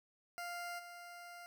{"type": "tone with level steps", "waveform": "20% pulse", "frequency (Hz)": 698.5, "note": "F5", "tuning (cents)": 0, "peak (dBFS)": [-37, -45], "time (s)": [0.38, 1.46], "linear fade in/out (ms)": 0, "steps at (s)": 0.78, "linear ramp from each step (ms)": 20, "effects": []}